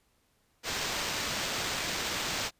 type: noise with sample-and-hold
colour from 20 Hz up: blue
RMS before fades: -33 dBFS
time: 0.63-2.51 s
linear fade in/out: 50 ms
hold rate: 11025 Hz
effects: pink hiss -71 dBFS RMS until 2.59 s + resampled to 32000 Hz